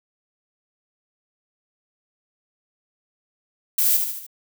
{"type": "noise with echo", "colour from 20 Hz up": "violet", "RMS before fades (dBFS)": -19, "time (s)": [3.78, 3.97], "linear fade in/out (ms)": 5, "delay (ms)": 74, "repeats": 4, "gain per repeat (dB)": -5, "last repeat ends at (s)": 4.266, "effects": []}